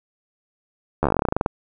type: slowing click train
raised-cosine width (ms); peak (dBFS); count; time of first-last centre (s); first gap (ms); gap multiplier
1; -5; 17; 1.03-1.461; 12; 1.1
effects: none